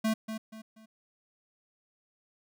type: tone with echo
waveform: square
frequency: 220 Hz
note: A3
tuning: in tune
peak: -26 dBFS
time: 0.04-0.14 s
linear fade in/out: 10 ms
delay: 240 ms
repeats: 3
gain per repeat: -9 dB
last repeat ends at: 0.86 s
effects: none